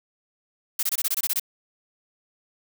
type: noise bursts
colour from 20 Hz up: blue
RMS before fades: -24 dBFS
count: 10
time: 0.79-1.397 s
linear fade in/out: 5 ms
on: 40 ms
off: 23 ms
effects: none